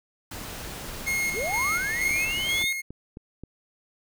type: noise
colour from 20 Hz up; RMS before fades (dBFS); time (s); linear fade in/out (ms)
pink; -37; 0.31-2.63; 5
type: tone with tremolo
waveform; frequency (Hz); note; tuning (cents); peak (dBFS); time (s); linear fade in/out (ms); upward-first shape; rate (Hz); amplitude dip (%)
45% pulse; 2151; C7; +47; -24; 1.06-2.82; 20; square; 2.1; 45
type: linear sweep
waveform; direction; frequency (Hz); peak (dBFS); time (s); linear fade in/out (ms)
sine; up; 321.4 to 3802; -28; 1.33-2.73; 50
type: click train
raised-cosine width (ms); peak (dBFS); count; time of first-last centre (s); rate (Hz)
3; -26; 6; 2.11-3.436; 3.77
effects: none